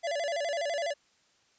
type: tone with vibrato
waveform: square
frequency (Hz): 624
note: D#5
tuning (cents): +5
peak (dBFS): -30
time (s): 0.03-0.94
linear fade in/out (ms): 20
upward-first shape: square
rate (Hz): 12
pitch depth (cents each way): 140
effects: white hiss -67 dBFS RMS until 1.58 s + resampled to 16000 Hz